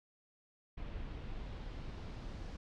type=noise with low-pass filter sweep; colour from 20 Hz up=brown; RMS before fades=-44 dBFS; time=0.77-2.57 s; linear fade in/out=10 ms; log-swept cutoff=3200 to 5300 Hz; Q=1.3; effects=none